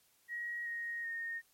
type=tone with pitch steps; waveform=sine; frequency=1899 / 1871.8 / 1844.9 Hz; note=A#6 / A#6 / A#6; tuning=+32 / +7 / -18 cents; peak=-37 dBFS; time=0.28-1.42 s; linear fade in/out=50 ms; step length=380 ms; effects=white hiss -70 dBFS RMS until 1.53 s + MP3 64 kbps